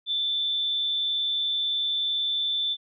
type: tone with amplitude modulation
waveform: sine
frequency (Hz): 3529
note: A7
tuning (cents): +4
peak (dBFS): -22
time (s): 0.06-2.77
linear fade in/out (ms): 50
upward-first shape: sine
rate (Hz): 223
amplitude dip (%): 35
effects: none